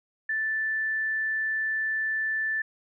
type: tone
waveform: sine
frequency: 1760 Hz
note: A6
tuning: in tune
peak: -25 dBFS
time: 0.29-2.62 s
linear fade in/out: 5 ms
effects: none